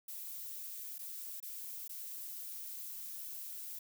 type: noise with dropouts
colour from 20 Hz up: violet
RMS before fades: -45 dBFS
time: 0.08-3.79 s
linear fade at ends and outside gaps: 5 ms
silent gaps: 0.983-0.99 / 1.402-1.426 / 1.879-1.893 s
effects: none